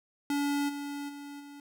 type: tone with level steps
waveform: square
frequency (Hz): 285.8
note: D4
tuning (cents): -47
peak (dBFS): -28 / -36 / -42 / -46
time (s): 0.3-1.6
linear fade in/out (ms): 2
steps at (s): 0.68 / 1.08 / 1.39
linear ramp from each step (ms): 20
effects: none